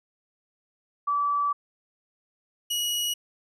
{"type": "tone pair in turn", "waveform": ["sine", "sawtooth"], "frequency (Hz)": [1154, 2908], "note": ["D6", "F#7"], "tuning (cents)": [-31, -31], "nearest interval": "octave + major third", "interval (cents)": 1600, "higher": "second", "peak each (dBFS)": -22, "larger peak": "neither", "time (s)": [[1.07, 1.53], [2.7, 3.14]], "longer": "first", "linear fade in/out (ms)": 10, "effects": ["resampled to 32000 Hz"]}